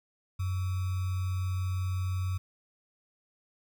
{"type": "tone with sample-and-hold", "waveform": "sine", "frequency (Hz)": 92.6, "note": "F#2", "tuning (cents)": 2, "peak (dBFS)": -28, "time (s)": [0.39, 2.38], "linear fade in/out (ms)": 10, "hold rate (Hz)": 1225, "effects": []}